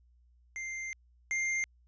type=tone pair in turn; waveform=square; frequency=2094 / 2105 Hz; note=C7 / C7; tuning=+1 / +10 cents; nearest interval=unison; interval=9 cents; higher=second; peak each=-37 / -30 dBFS; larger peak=second; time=0.56-0.93 / 1.31-1.64 s; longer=first; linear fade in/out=0 ms; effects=added 60 Hz sine -61 dBFS peak until 1.87 s + resampled to 16000 Hz